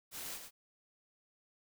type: noise with echo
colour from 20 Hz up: white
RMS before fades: -44 dBFS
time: 0.11-0.4 s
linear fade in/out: 50 ms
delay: 110 ms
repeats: 1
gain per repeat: -6 dB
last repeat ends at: 0.51 s
effects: none